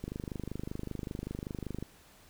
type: click train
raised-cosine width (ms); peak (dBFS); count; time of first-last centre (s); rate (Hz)
3; -24; 46; 0.04-1.826; 25.2
effects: pink hiss -59 dBFS RMS until 2.29 s